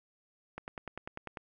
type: click train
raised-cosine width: 0.5 ms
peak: -25 dBFS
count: 9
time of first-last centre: 0.58-1.372 s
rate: 10.1 Hz
effects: none